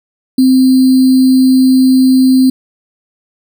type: tone with sample-and-hold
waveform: sine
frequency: 260 Hz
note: C4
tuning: 11 cents flat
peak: -4 dBFS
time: 0.38-2.5 s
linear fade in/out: 5 ms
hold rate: 4410 Hz
effects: none